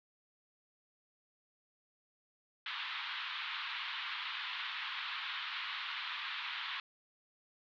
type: band-pass noise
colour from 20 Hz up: white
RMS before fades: -41 dBFS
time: 2.66-6.8 s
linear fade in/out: 2 ms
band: 960 to 3800 Hz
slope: 48 dB/octave
effects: none